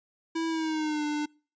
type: tone with pitch glide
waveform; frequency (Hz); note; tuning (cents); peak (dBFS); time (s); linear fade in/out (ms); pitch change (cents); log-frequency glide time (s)
square; 327.3 to 298.4; E4 to D4; -12 to +28; -28; 0.35-1.26; 10; -160; 0.48-1.03
effects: noise-tail reverb RT60 0.4 s tail -26 dB re dry + resampled to 16000 Hz